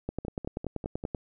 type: two click trains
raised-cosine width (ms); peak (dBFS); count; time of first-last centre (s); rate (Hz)
2; -18 / -23; 12 / 5; 0.09-1.148 / 0.25-1.039; 10.4 / 5.07
effects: none